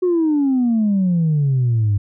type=exponential sweep; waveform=sine; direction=down; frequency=370 to 98.6 Hz; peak=-12 dBFS; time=0.02-1.98 s; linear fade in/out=10 ms; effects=tanh soft clip ceiling -11 dBFS